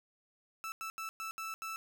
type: tone bursts at uneven times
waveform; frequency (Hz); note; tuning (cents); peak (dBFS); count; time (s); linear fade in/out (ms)
30% pulse; 1319; E6; +1; -36; 6; 0.64-0.72 / 0.81-0.9 / 0.98-1.09 / 1.2-1.31 / 1.38-1.54 / 1.62-1.76; 0
effects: none